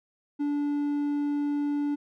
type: tone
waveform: triangle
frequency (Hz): 290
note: D4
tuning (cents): -22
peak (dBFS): -23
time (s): 0.39-1.96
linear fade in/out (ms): 20
effects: none